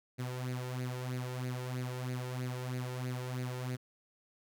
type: tone with flanger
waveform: sawtooth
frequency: 126.2 Hz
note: B2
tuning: 38 cents sharp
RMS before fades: -38 dBFS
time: 0.18-3.77 s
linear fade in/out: 20 ms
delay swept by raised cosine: 0.45 to 2.25 ms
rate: 3.1 Hz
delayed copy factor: +0.65
effects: none